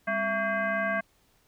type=tone with frequency modulation; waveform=sine; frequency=1131 Hz; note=C#6; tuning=34 cents sharp; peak=-25 dBFS; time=0.07-1.01 s; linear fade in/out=10 ms; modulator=465 Hz; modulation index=1.8; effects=pink hiss -66 dBFS RMS until 1.47 s